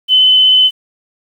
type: tone with vibrato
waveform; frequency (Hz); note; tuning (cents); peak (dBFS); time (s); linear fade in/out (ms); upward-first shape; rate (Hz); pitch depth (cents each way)
sine; 3034; F#7; +43; -5; 0.08-0.71; 50; triangle; 16; 12
effects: 7-bit